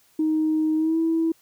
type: tone with pitch glide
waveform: sine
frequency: 312.5 to 326.5 Hz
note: D#4 to E4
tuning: +8 to -17 cents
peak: -18 dBFS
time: 0.19-1.32 s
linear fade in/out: 5 ms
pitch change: +75 cents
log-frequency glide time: 0.76-0.98 s
effects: tanh soft clip ceiling -14 dBFS + white hiss -60 dBFS RMS until 1.41 s